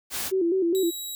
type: noise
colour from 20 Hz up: white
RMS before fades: -30 dBFS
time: 0.1-0.32 s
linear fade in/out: 50 ms
type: tone with vibrato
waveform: sine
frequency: 358.4 Hz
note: F4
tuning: 45 cents sharp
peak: -20 dBFS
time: 0.31-0.91 s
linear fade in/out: 20 ms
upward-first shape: square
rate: 4.8 Hz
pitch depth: 100 cents each way
type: tone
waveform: 15% pulse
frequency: 3869 Hz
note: B7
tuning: 36 cents flat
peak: -25 dBFS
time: 0.75-1.15 s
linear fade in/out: 0 ms
effects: none